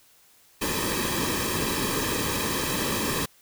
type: noise with comb filter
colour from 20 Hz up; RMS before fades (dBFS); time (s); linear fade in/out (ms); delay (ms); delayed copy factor
pink; -27; 0.61-3.26; 10; 1.4; -0.75
effects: white hiss -58 dBFS RMS until 3.41 s